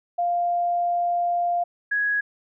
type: tone pair in turn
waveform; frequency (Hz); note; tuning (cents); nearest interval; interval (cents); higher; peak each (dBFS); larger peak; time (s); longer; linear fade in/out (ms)
sine; 698.5 / 1666.1; F5 / G#6; 0 / +5; octave + minor third; 1505; second; -20 / -20; neither; 0.18-1.64 / 1.91-2.21; first; 10
effects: none